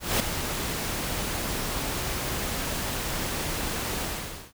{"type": "noise with ADSR envelope", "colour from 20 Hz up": "pink", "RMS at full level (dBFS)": -22, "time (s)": [0, 4.53], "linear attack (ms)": 200, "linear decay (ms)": 3, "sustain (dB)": -8, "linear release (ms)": 510, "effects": []}